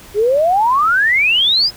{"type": "exponential sweep", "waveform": "sine", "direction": "up", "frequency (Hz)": [396.4, 5170], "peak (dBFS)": -10, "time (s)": [0.14, 1.71], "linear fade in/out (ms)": 50, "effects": ["pink hiss -39 dBFS RMS until 1.76 s"]}